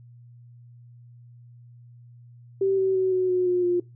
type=tone with pitch steps; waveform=sine; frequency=387.7 / 381.7 / 375.8 / 370 / 364.3 / 358.6 / 353.1 Hz; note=G4 / G4 / F#4 / F#4 / F#4 / F4 / F4; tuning=-19 / -46 / +27 / 0 / -27 / +46 / +19 cents; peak=-19 dBFS; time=2.61-3.8 s; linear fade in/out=5 ms; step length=170 ms; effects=noise-tail reverb RT60 0.2 s tail -20 dB re dry + added 120 Hz sine -46 dBFS peak until 3.95 s